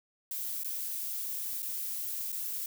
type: noise with dropouts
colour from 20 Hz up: violet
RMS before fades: -36 dBFS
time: 0.31-2.66 s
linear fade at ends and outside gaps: 2 ms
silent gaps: 0.635-0.645 / 1.622-1.627 / 2.319-2.326 s
effects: none